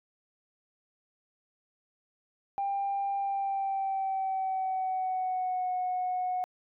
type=tone with pitch glide; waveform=sine; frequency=794 to 732.3 Hz; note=G5 to F#5; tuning=+22 to -18 cents; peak=-27 dBFS; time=2.58-6.44 s; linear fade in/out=0 ms; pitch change=-140 cents; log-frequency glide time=3.17-5.72 s; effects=tanh soft clip ceiling -24 dBFS